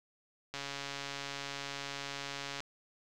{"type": "click train", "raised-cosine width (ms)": 0.2, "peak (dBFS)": -22, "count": 290, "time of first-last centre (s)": [0.54, 2.604], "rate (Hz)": 140, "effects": []}